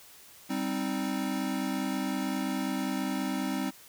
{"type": "chord", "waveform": "square", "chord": "C minor", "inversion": "second", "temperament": "equal", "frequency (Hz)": [196, 261.6, 311.1], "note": ["G3", "C4", "Eb4"], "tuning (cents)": [0, 0, 0], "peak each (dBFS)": [-35, -33, -36], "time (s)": [0.49, 3.71], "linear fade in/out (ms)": 20, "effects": ["white hiss -53 dBFS RMS until 3.88 s"]}